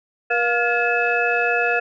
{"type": "tone cluster", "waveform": "sine", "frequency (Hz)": [477.8, 706, 1413, 1705, 2600], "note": ["A#4", "F5", "F6", "G#6", "E7"], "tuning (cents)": [43, 19, 20, 45, -24], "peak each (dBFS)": -23, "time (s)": [0.3, 1.8], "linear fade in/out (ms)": 10, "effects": ["tanh soft clip ceiling -6 dBFS"]}